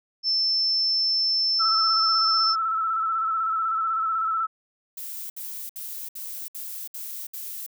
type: tone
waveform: sine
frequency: 5310 Hz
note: E8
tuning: 12 cents sharp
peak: -20 dBFS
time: 0.23-2.56 s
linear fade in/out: 50 ms
type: tone with vibrato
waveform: sine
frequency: 1318.5 Hz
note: E6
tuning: in tune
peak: -22 dBFS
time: 1.59-4.47 s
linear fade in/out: 20 ms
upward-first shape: square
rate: 16 Hz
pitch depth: 31 cents each way
type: noise bursts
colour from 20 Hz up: violet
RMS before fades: -35 dBFS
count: 7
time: 4.97-7.664 s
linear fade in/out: 5 ms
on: 330 ms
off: 64 ms
effects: none